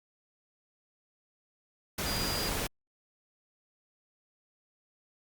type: tone in noise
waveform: sine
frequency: 4848 Hz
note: D#8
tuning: 46 cents flat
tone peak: -35 dBFS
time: 2.06-2.49 s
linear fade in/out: 5 ms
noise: pink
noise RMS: -33 dBFS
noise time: 1.98-2.67 s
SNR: -5 dB
effects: Opus 48 kbps